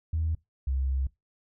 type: tone pair in turn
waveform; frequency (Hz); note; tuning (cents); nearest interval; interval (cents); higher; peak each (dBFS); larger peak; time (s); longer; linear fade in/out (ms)
sine; 80.2 / 66.61; E2 / C2; -47 / +32; minor third; 321; first; -24; neither; 0.13-0.35 / 0.67-1.07; second; 5
effects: noise-tail reverb RT60 0.2 s tail -23 dB re dry + tanh soft clip ceiling -20 dBFS